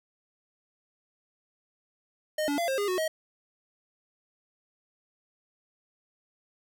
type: tone with pitch steps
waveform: square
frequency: 615 / 287.3 / 683 / 533 / 408 / 367.5 / 634 Hz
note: D#5 / D4 / F5 / C5 / G#4 / F#4 / D#5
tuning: -20 / -38 / -39 / +32 / -31 / -12 / +32 cents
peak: -27 dBFS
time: 2.38-3.08 s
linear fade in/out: 5 ms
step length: 100 ms
effects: none